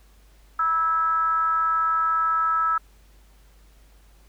sine tone with frequency modulation, 1309 Hz, E6, 13 cents flat, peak -19 dBFS, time 0.59-2.78 s, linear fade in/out 5 ms, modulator 338 Hz, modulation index 0.41, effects added 50 Hz sine -51 dBFS peak until 4.28 s + pink hiss -60 dBFS RMS until 4.28 s

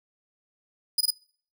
sawtooth tone bursts, 4980 Hz, D#8, 1 cent sharp, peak -17 dBFS, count 3, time 0.98-1.106 s, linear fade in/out 5 ms, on 28 ms, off 21 ms, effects noise-tail reverb RT60 0.5 s tail -25 dB re dry

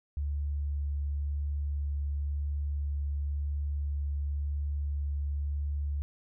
sine tone with vibrato, 72 Hz, D2, 34 cents flat, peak -29 dBFS, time 0.17-6.02 s, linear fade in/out 0 ms, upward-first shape sine, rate 0.95 Hz, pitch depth 8 cents each way, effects none

